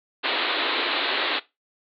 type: band-pass noise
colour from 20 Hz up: white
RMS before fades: -25 dBFS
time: 0.23-1.4 s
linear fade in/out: 20 ms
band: 260 to 4200 Hz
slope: 96 dB/octave
effects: noise-tail reverb RT60 0.2 s tail -17 dB re dry